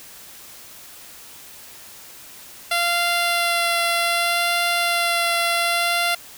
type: tone with vibrato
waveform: 10% pulse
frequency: 689 Hz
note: F5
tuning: 24 cents flat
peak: -10 dBFS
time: 2.71-6.15 s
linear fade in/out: 5 ms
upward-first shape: sine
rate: 0.65 Hz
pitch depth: 11 cents each way
effects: white hiss -42 dBFS RMS until 6.37 s